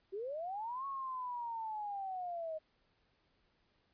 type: linear two-way sweep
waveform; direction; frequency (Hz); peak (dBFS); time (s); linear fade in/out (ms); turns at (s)
sine; up then down; 370 to 1108.7 to 620; -38; 0.12-2.59; 20; 0.86
effects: pink hiss -75 dBFS RMS until 3.93 s + resampled to 11025 Hz